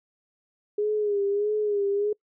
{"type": "tone with vibrato", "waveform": "sine", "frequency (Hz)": 412.2, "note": "G#4", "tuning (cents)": -13, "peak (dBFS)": -22, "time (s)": [0.78, 2.13], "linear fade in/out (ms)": 5, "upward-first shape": "sine", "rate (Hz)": 1.6, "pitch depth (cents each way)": 57, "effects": ["noise-tail reverb RT60 0.1 s tail -26 dB re dry"]}